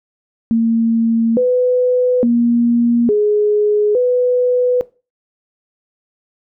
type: tone with pitch steps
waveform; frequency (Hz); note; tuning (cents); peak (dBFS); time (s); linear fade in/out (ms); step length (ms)
sine; 228.2 / 499.7 / 236.7 / 418.5 / 496.5; A#3 / B4 / A#3 / G#4 / B4; -37 / +20 / +27 / +13 / +9; -10; 0.51-4.81; 0; 860
effects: noise-tail reverb RT60 0.3 s tail -19 dB re dry